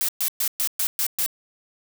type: noise bursts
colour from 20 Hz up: blue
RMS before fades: -23 dBFS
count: 7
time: 0.01-1.262 s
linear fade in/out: 0 ms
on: 76 ms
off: 120 ms
effects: none